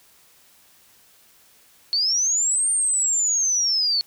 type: linear two-way sweep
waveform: sine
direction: up then down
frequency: 4356 to 8870 to 4356 Hz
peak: -18 dBFS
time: 1.93-4.01 s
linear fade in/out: 0 ms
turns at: 2.7 s
effects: white hiss -55 dBFS RMS until 4.06 s